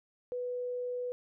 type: tone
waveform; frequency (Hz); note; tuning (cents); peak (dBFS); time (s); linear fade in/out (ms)
sine; 493.9; B4; 0; -33; 0.32-1.12; 0
effects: none